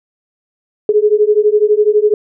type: beating tone pair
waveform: sine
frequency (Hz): 415.3 / 427.3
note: G#4 / G#4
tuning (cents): 0 / +49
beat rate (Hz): 12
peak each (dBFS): -11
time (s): 0.89-2.14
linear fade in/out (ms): 2
effects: none